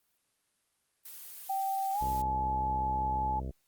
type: noise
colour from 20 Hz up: blue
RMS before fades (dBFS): -46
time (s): 1.05-2.22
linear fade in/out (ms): 5
type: tone with pitch glide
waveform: sine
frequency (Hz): 777 to 857.2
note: G5 to A5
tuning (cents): -16 to -45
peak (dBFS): -29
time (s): 1.49-3.4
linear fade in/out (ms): 10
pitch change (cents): +171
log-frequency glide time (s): 1.93-2.01
type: harmonic tone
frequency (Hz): 65.41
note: C2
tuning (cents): 0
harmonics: 1 / 2 / 3 / 4 / 5 / 6 / 7 / 8 / 9 / 10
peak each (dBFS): -36 / -42 / -46 / -48 / -50 / -52 / -53 / -54 / -55 / -56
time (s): 2.01-3.51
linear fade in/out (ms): 5
effects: white hiss -75 dBFS RMS until 3.67 s + Opus 32 kbps